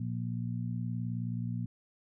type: harmonic tone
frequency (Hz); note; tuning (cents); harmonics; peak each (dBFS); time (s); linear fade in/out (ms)
59; A#1; +22; 2 / 3 / 4; -34 / -38 / -40; 0-1.66; 5
effects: none